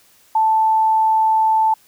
sine tone, 880 Hz, A5, in tune, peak -12 dBFS, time 0.35-1.74 s, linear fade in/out 5 ms, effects white hiss -53 dBFS RMS until 1.87 s

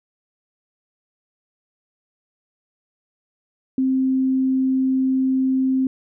sine tone, 262.4 Hz, C4, 5 cents sharp, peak -16 dBFS, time 3.78-5.87 s, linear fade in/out 2 ms, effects none

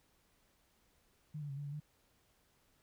sine tone with pitch steps, 151.5 / 145.6 / 137.3 / 144.5 / 142.7 / 150.1 Hz, D#3 / D3 / C#3 / D3 / D3 / D3, -46 / -15 / -16 / -28 / -49 / +38 cents, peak -40 dBFS, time 1.34-1.802 s, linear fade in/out 10 ms, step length 77 ms, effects pink hiss -73 dBFS RMS until 2.82 s

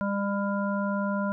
harmonic tone, 200.4 Hz, G3, 38 cents sharp, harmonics 1 / 3 / 5 / 7, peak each -27 / -32 / -34 / -35 dBFS, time 0.01-1.32 s, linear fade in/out 0 ms, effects none

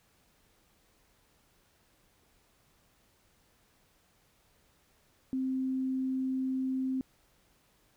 sine tone, 261.6 Hz, C4, in tune, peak -29 dBFS, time 5.33-7.01 s, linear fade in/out 0 ms, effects pink hiss -68 dBFS RMS until 7.96 s

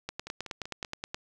two click trains, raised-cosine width 0.2 ms, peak -23 / -17 dBFS, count 4 / 11, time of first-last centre 0.27-0.848 / 0.09-1.145 s, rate 5.19 / 9.48 Hz, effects none

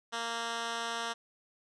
10% pulse tone with band-pass filter, 231.6 Hz, A#3, 11 cents flat, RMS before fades -36 dBFS, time 0.12-1.14 s, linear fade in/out 20 ms, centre 3000 Hz, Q 0.5, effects resampled to 22050 Hz

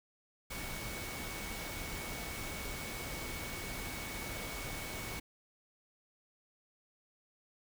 sine tone in noise, 2228 Hz, C#7, 8 cents sharp, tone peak -47 dBFS, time 0.5-5.2 s, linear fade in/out 10 ms, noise pink, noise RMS -42 dBFS, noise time 0.5-5.2 s, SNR -8 dB, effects none

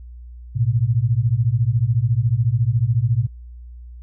sine beating tone pair, 110 / 124 Hz, A2 / B2, 0 / +7 cents, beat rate 14 Hz, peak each -18 dBFS, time 0.55-3.27 s, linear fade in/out 20 ms, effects added 60 Hz sine -35 dBFS peak until 4.02 s

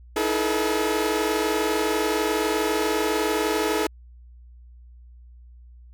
sawtooth tone cluster, 309.4 / 329.4 / 428.5 / 480.5 Hz, D#4 / E4 / A4 / B4, -10 / -1 / -46 / -48 cents, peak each -25 / -25 / -20 / -26 dBFS, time 0.16-3.87 s, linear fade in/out 5 ms, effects added 60 Hz sine -44 dBFS peak until 5.93 s

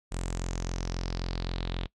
sawtooth tone with low-pass filter sweep, 43.78 Hz, F1, 5 cents sharp, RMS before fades -33 dBFS, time 0.11-1.87 s, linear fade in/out 20 ms, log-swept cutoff 8300 to 3500 Hz, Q 4.4, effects noise-tail reverb RT60 0.1 s tail -22 dB re dry

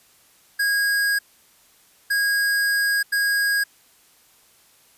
square tone bursts at uneven times, 1640 Hz, G#6, 22 cents flat, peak -19 dBFS, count 3, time 0.59-1.19 / 2.1-3.03 / 3.12-3.64 s, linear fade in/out 10 ms, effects white hiss -56 dBFS RMS until 4.97 s + resampled to 32000 Hz

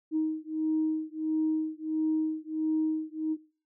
sine beating tone pair, 313.1 / 314.6 Hz, D#4 / D#4, +11 / +19 cents, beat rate 1.5 Hz, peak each -29 dBFS, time 0.11-3.37 s, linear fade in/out 50 ms, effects noise-tail reverb RT60 0.4 s tail -19 dB re dry + tanh soft clip ceiling -19 dBFS

